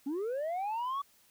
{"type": "linear sweep", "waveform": "sine", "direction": "up", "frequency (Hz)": [261.7, 1148], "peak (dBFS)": -29, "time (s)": [0.06, 1.02], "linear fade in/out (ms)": 10, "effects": ["tanh soft clip ceiling -31 dBFS", "white hiss -65 dBFS RMS until 1.3 s"]}